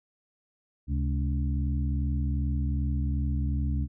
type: harmonic tone with a mistuned harmonic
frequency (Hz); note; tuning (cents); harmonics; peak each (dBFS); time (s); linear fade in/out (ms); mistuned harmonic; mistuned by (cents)
71.4; D2; -48; 1 / 2 / 3 / 4; -26 / -32 / -36 / -38; 0.87-3.88; 50; 2; -110
effects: none